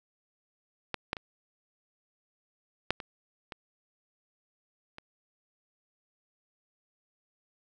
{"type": "clicks", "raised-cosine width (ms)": 0.3, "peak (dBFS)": [-15, -13, -23, -9, -23, -23, -27], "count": 7, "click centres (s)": [0.943, 1.131, 1.168, 2.906, 3.002, 3.522, 4.984], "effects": []}